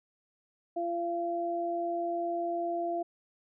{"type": "tone pair together", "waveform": "sine", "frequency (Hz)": [342.5, 685], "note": ["F4", "F5"], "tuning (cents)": [-34, -34], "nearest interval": "octave", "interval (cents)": 1200, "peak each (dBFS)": [-34, -31], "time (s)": [0.76, 3.03], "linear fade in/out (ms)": 10, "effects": []}